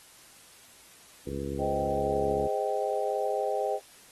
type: harmonic tone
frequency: 69.4 Hz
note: C#2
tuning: 3 cents sharp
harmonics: 1 / 2 / 3 / 4 / 5 / 6 / 7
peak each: -39 / -39 / -39 / -39 / -39 / -39 / -39 dBFS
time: 1.26-2.48 s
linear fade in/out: 20 ms
type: chord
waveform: sine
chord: Ab major seventh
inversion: none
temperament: just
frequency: 415.3 / 519.1 / 623 / 778.7 Hz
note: Ab4 / C5 / Eb5 / G5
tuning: 0 / -14 / +2 / -12 cents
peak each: -32 dBFS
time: 1.58-3.8 s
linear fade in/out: 50 ms
effects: white hiss -54 dBFS RMS until 4.11 s + AAC 32 kbps